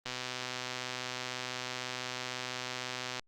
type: click train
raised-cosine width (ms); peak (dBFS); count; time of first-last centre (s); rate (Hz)
0.2; -19; 396; 0.06-3.195; 126
effects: Opus 24 kbps